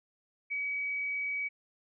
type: tone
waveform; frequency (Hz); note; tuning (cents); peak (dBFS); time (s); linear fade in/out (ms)
sine; 2272; C#7; +42; -31; 0.5-1.49; 20
effects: none